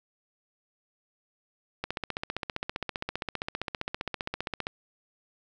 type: click train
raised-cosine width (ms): 0.3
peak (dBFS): -15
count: 44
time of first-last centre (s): 1.84-4.669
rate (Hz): 15.2
effects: none